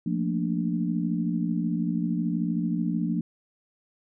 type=chord; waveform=sine; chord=Bb major seventh; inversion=second; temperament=equal; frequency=174.61 / 220 / 233.1 / 293.7 Hz; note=F3 / A3 / Bb3 / D4; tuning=0 / 0 / 0 / 0 cents; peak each=-27 / -32 / -30 / -31 dBFS; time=0.06-3.21 s; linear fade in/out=5 ms; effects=none